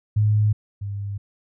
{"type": "tone pair in turn", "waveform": "sine", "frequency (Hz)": [105.9, 100.65], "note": ["G#2", "G2"], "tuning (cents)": [34, 46], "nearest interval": "minor second", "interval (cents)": 88, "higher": "first", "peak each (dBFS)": [-15, -26], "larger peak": "first", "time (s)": [[0.16, 0.53], [0.81, 1.18]], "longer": "neither", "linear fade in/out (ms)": 10, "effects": []}